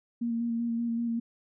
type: tone with vibrato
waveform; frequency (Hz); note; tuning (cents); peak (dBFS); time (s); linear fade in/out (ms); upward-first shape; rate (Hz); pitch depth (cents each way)
sine; 233.1; A#3; 0; -27; 0.21-1.2; 10; square; 5.2; 17
effects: none